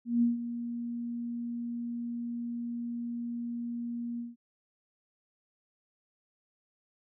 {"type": "tone with ADSR envelope", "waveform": "sine", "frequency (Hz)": 236.9, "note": "A#3", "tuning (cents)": 28, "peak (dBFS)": -21, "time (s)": [0.05, 4.36], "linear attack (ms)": 170, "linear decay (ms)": 150, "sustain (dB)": -12, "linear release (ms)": 170, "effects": []}